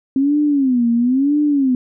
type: tone with vibrato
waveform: sine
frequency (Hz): 263.5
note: C4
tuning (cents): +12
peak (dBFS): -12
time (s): 0.16-1.75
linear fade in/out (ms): 2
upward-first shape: sine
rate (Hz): 1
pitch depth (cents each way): 210
effects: none